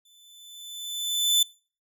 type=tone with exponential growth; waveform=sawtooth; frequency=3513 Hz; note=A7; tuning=3 cents flat; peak=-14 dBFS; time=0.05-1.43 s; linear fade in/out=5 ms; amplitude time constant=300 ms; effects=noise-tail reverb RT60 0.4 s tail -24 dB re dry